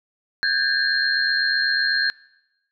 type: tone cluster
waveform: sine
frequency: 1541 / 1629 / 1764 / 4203 Hz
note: G6 / G#6 / A6 / C8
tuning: -30 / -34 / +4 / +7 cents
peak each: -27 / -21 / -28 / -23 dBFS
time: 0.43-2.1 s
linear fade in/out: 0 ms
effects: noise-tail reverb RT60 0.9 s tail -22 dB re dry